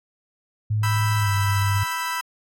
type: tone with pitch glide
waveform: sine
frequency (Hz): 106.9 to 100.32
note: A2 to G2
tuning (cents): -49 to +41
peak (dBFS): -19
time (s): 0.7-1.84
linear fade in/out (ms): 10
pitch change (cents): -110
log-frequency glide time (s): 1.17-1.32
type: chord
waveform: 30% pulse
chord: E minor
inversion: second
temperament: equal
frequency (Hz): 987.8 / 1318.5 / 1568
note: B5 / E6 / G6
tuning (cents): 0 / 0 / 0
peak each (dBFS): -24 / -27 / -30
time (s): 0.83-2.21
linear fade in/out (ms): 5
effects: AAC 48 kbps